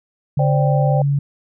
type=tone with pitch glide; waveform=sine; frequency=142.3 to 141.32 Hz; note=C#3 to C#3; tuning=+46 to +34 cents; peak=-14 dBFS; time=0.37-1.19 s; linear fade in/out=5 ms; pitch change=-12 cents; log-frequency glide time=0.55-1.01 s
type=chord; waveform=sine; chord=C suspended second; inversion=none; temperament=equal; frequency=523.3 / 587.3 / 784 Hz; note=C5 / D5 / G5; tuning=0 / 0 / 0 cents; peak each=-22 dBFS; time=0.39-1.02 s; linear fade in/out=5 ms
effects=none